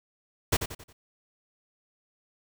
pink noise with echo, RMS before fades -23 dBFS, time 0.52-0.57 s, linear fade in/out 10 ms, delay 90 ms, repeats 4, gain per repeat -8 dB, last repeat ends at 0.93 s, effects none

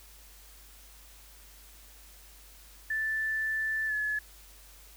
sine tone with pitch glide, 1760 to 1708.9 Hz, A6 to G#6, 0 to +49 cents, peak -28 dBFS, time 2.9-4.19 s, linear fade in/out 5 ms, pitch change -51 cents, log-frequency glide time 3.87-3.93 s, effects added 50 Hz sine -54 dBFS peak until 4.96 s + white hiss -55 dBFS RMS until 4.96 s

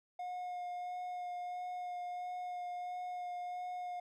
triangle tone with vibrato, 718 Hz, F5, 48 cents sharp, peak -37 dBFS, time 0.19-4 s, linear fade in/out 5 ms, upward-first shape sine, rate 1.5 Hz, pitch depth 12 cents each way, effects none

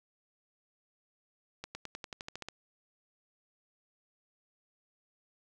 accelerating click train, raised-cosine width 0.2 ms, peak -23 dBFS, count 11, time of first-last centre 1.64-2.486 s, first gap 110 ms, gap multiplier 0.94, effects none

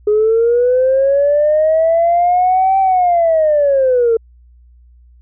sine linear two-way sweep, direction up then down, 415.3 to 777 to 446.7 Hz, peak -8 dBFS, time 0.07-4.17 s, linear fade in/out 5 ms, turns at 2.79 s, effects tanh soft clip ceiling -5 dBFS + added 60 Hz sine -42 dBFS peak until 5.21 s

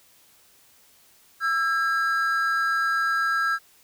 triangle tone pair together, 1334 / 1626 Hz, E6 / G#6, +20 / -37 cents, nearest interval minor third, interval 343 cents, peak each -22 dBFS, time 1.4-3.59 s, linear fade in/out 50 ms, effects white hiss -57 dBFS RMS until 3.83 s

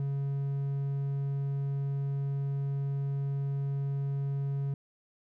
triangle tone, 139 Hz, C#3, 5 cents sharp, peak -27 dBFS, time 0-4.74 s, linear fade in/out 2 ms, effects none

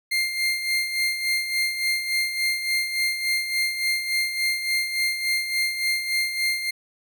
30% pulse tone with tremolo, 2108 Hz, C7, 12 cents sharp, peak -17 dBFS, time 0.11-6.71 s, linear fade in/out 10 ms, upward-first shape sine, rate 3.5 Hz, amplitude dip 60%, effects none

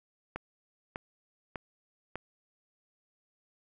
click train, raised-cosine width 0.5 ms, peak -21 dBFS, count 4, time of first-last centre 0.36-2.156 s, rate 1.67 Hz, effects none

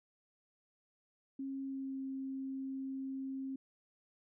sine tone with pitch glide, 270.7 to 267.4 Hz, C#4 to C4, -41 to +38 cents, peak -38 dBFS, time 1.39-3.56 s, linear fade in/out 5 ms, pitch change -21 cents, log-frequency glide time 1.55-2.02 s, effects none

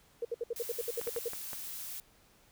sine tone bursts, 470 Hz, A#4, 14 cents sharp, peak -31 dBFS, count 12, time 0.22-1.284 s, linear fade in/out 5 ms, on 30 ms, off 64 ms
blue noise, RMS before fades -42 dBFS, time 0.56-2 s, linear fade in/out 2 ms
clicks, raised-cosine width 0.5 ms, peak -28 dBFS, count 5, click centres 1.014 / 1.074 / 1.163 / 1.334 / 1.532 s
effects pink hiss -64 dBFS RMS until 2.51 s

